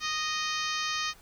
harmonic tone with a mistuned harmonic, 620 Hz, D#5, 6 cents flat, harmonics 2 / 3 / 4 / 5 / 6 / 7 / 8 / 9 / 10, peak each -34 / -36 / -37 / -38 / -39 / -39 / -40 / -41 / -41 dBFS, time 0-1.14 s, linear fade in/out 50 ms, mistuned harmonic 10, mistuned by +25 cents, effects pink hiss -56 dBFS RMS until 1.21 s

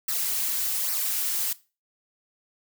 blue noise with flanger, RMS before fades -27 dBFS, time 0.08-1.53 s, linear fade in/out 5 ms, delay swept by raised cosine 0.28 to 5.88 ms, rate 1.2 Hz, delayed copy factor -0.7, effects noise-tail reverb RT60 0.3 s tail -18 dB re dry

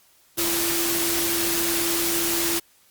sine tone in noise, 338.3 Hz, E4, 45 cents sharp, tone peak -27 dBFS, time 0.37-2.6 s, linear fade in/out 20 ms, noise white, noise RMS -24 dBFS, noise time 0.37-2.6 s, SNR -6 dB, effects white hiss -58 dBFS RMS until 2.9 s + Opus 48 kbps

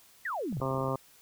sine exponential sweep, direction down, 2010 to 108 Hz, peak -31 dBFS, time 0.25-0.6 s, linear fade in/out 5 ms
clicks, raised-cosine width 2 ms, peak -32 dBFS, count 10, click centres 0.526 / 0.57 / 0.602 / 0.655 / 0.711 / 0.747 / 0.779 / 0.811 / 0.843 / 0.883 s
harmonic tone, 133 Hz, C3, 29 cents sharp, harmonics 1 / 2 / 3 / 4 / 5 / 6 / 7 / 8 / 9, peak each -34 / -37 / -37 / -35 / -39 / -44 / -40 / -38 / -39 dBFS, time 0.61-0.96 s, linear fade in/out 5 ms
effects white hiss -59 dBFS RMS until 1.21 s

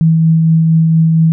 sine tone with tremolo, 162 Hz, E3, 30 cents flat, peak -5 dBFS, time 0.01-1.32 s, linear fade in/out 0 ms, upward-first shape triangle, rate 4.3 Hz, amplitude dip 25%, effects none

